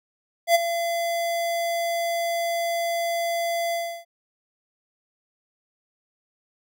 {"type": "tone with ADSR envelope", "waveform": "square", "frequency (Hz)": 680, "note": "F5", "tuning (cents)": -46, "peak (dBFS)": -13, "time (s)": [0.47, 4.05], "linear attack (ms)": 79, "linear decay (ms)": 22, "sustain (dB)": -11, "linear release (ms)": 320, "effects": []}